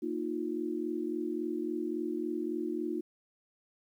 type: chord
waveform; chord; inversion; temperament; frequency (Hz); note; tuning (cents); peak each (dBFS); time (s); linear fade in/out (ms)
sine; Bb suspended fourth; none; equal with one note detuned; 233.1 / 311.1 / 354.7; Bb3 / Eb4 / F4; 0 / 0 / +27; -39 / -35 / -35; 0.02-3.01; 10
effects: 11-bit